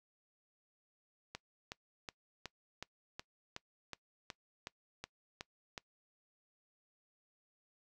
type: click train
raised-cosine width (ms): 0.2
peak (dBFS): -25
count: 13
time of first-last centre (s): 1.35-5.778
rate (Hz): 2.71
effects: noise-tail reverb RT60 0.1 s tail -22 dB re dry